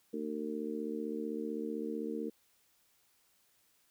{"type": "harmonic tone", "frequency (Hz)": 75.7, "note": "D#2", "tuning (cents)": -47, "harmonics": [3, 4, 5, 6], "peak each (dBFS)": [-40, -40, -44, -40], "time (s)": [0.13, 2.3], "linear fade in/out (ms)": 10, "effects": ["white hiss -71 dBFS RMS until 3.9 s"]}